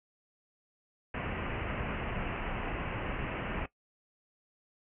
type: low-pass noise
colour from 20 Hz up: pink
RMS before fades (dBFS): -36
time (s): 1.14-3.66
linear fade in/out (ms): 5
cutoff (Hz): 2900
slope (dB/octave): 96
effects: noise-tail reverb RT60 0.1 s tail -18 dB re dry